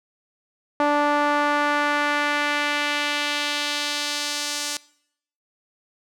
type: tone with band-pass filter sweep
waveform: sawtooth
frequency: 292.5 Hz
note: D4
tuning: 7 cents flat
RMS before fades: -23 dBFS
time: 0.8-4.77 s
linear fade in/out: 2 ms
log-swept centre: 870 to 6300 Hz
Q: 1.2
effects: noise-tail reverb RT60 0.7 s tail -22 dB re dry